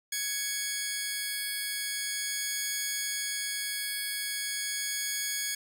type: tone pair together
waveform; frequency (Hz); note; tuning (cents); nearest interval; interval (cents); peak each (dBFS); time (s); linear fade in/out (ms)
10% pulse; 1669.6 / 2226; G#6 / C#7; +9 / +7; perfect fourth; 498; -25; 0.12-5.55; 5
effects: none